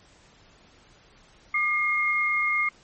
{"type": "tone pair together", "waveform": "sine", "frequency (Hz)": [1200, 2138], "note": ["D6", "C7"], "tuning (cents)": [37, 37], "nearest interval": "minor seventh", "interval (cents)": 1000, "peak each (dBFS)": [-28, -22], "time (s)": [1.54, 2.69], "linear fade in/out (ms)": 5, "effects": ["pink hiss -56 dBFS RMS until 2.83 s", "MP3 32 kbps"]}